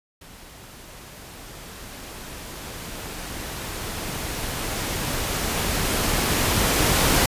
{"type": "noise with level ramp", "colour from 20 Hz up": "pink", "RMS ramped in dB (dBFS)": [-45, -18], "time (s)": [0.21, 7.26], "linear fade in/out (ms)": 5, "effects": ["resampled to 32000 Hz"]}